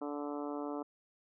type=harmonic tone; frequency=145.7 Hz; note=D3; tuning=13 cents flat; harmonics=2 / 3 / 4 / 5 / 6 / 7 / 8 / 9; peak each=-39 / -43 / -45 / -47 / -49 / -50 / -51 / -52 dBFS; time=0.01-0.83 s; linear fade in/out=10 ms; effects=none